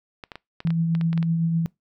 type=clicks; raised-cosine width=0.3 ms; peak=-20 dBFS; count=11; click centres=0.238 / 0.318 / 0.356 / 0.604 / 0.673 / 0.705 / 0.951 / 1.012 / 1.13 / 1.177 / 1.228 s
type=tone with tremolo; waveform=sine; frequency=165.5 Hz; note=E3; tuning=7 cents sharp; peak=-18 dBFS; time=0.65-1.66 s; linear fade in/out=0 ms; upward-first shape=triangle; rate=7.9 Hz; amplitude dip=35%
effects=noise-tail reverb RT60 0.2 s tail -24 dB re dry